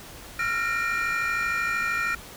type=tone cluster; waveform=triangle; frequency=1360 / 1413 / 1847 / 2388 Hz; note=F6 / F6 / A#6 / D7; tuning=-46 / +20 / -16 / +28 cents; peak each=-27 dBFS; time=0.39-2.15 s; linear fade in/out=5 ms; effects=tanh soft clip ceiling -17 dBFS + pink hiss -43 dBFS RMS until 2.36 s